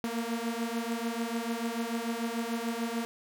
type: beating tone pair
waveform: sawtooth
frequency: 228.4 / 235.2 Hz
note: A#3 / A#3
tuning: -35 / +16 cents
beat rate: 6.8 Hz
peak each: -30 dBFS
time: 0.04-3.05 s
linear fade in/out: 0 ms
effects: none